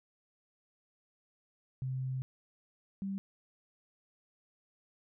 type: tone pair in turn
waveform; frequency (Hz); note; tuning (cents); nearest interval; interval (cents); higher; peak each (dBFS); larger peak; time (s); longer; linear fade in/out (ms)
sine; 130.4 / 195.38; C3 / G3; -5 / -5; perfect fifth; 700; second; -33 / -34; first; 1.82-2.22 / 3.02-3.18; first; 0
effects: none